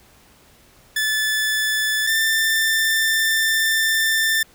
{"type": "tone pair in turn", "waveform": "sawtooth", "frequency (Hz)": [1740, 1782.7], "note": ["A6", "A6"], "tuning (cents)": [-20, 22], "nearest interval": "unison", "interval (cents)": 42, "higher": "second", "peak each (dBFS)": [-15, -13], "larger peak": "second", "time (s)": [[0.96, 2.07], [2.07, 4.43]], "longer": "second", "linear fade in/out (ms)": 5, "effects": ["pink hiss -52 dBFS RMS until 4.54 s"]}